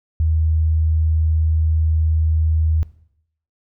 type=tone; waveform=sine; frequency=79.3 Hz; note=D#2; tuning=33 cents sharp; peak=-14 dBFS; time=0.2-2.83 s; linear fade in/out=0 ms; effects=noise-tail reverb RT60 0.7 s tail -18 dB re dry